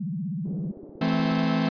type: tone with vibrato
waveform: sine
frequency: 175.8 Hz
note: F3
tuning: 12 cents sharp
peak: -27 dBFS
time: 0-0.72 s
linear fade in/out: 10 ms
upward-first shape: sine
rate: 16 Hz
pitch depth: 280 cents each way
type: band-pass noise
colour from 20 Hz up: white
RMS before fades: -44 dBFS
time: 0.45-1.33 s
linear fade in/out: 5 ms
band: 240 to 400 Hz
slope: 24 dB/octave
type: click train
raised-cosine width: 3 ms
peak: -34 dBFS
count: 17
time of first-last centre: 0.47-1.44 s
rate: 16.5 Hz
type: chord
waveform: 45% pulse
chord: A minor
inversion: second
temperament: equal with one note detuned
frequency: 164.81 / 217.1 / 261.6 Hz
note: E3 / A3 / C4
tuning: 0 / -23 / 0 cents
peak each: -26 dBFS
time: 1.01-1.69 s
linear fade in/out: 5 ms
effects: resampled to 11025 Hz